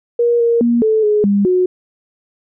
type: tone with pitch steps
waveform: sine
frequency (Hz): 474.4 / 467.2 / 236.8 / 437.5 / 420.4 / 201.3 / 365.5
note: A#4 / A#4 / A#3 / A4 / G#4 / G3 / F#4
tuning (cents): +30 / +4 / +27 / -10 / +21 / +46 / -21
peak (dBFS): -10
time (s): 0.19-1.66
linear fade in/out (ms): 5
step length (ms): 210
effects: none